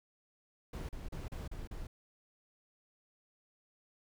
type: noise bursts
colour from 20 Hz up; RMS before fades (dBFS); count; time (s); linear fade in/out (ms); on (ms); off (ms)
brown; -42; 6; 0.73-1.87; 5; 160; 36
effects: none